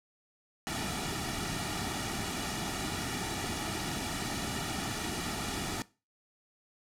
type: noise with comb filter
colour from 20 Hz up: pink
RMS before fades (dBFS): -35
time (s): 0.67-5.82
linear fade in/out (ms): 0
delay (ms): 1.9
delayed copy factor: -0.65
effects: noise-tail reverb RT60 0.3 s tail -19 dB re dry + low-pass 10000 Hz 12 dB/octave